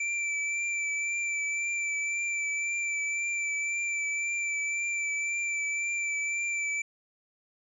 square tone with vibrato, 2337 Hz, D7, 9 cents flat, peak -29 dBFS, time 0-6.82 s, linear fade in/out 5 ms, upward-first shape triangle, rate 1.9 Hz, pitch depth 25 cents each way, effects resampled to 22050 Hz

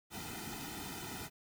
pink noise with comb filter, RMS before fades -44 dBFS, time 0.1-1.3 s, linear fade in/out 50 ms, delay 1.8 ms, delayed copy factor -1, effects none

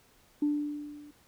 sine tone with level ramp, 294.4 Hz, D4, 4 cents sharp, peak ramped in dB -22 to -48 dBFS, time 0.42-1.11 s, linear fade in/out 5 ms, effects tanh soft clip ceiling -19 dBFS + pink hiss -63 dBFS RMS until 1.27 s

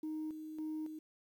sine tone with tremolo, 311.1 Hz, D#4, in tune, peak -36 dBFS, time 0.03-0.99 s, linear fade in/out 5 ms, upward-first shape square, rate 1.8 Hz, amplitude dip 55%, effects tanh soft clip ceiling -34 dBFS + 11-bit

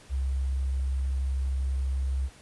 sine tone with sample-and-hold, 66.6 Hz, C2, 31 cents sharp, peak -25 dBFS, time 0.09-2.3 s, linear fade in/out 50 ms, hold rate 8820 Hz, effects pink hiss -53 dBFS RMS until 2.41 s + resampled to 24000 Hz

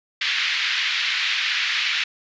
pink band-pass noise, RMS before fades -23 dBFS, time 0.21-2.04 s, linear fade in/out 5 ms, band 1800 to 4100 Hz, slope 24 dB/octave, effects resampled to 16000 Hz

